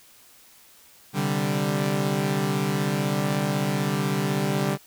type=chord; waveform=sawtooth; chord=C suspended second; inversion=none; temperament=equal; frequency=130.81 / 146.83 / 196 Hz; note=C3 / D3 / G3; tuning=0 / 0 / 0 cents; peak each=-27 / -22 / -22 dBFS; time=1.13-4.78 s; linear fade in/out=50 ms; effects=white hiss -53 dBFS RMS until 4.86 s